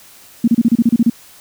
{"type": "tone bursts", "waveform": "sine", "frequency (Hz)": 233.1, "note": "A#3", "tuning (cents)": 0, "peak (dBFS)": -7, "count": 10, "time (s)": [0.44, 1.099], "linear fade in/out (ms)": 5, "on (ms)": 38, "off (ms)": 31, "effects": ["white hiss -43 dBFS RMS until 1.4 s"]}